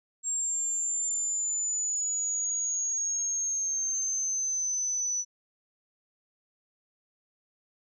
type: exponential sweep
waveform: sine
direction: down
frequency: 7480 to 5940 Hz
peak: -27 dBFS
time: 0.23-5.25 s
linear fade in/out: 50 ms
effects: none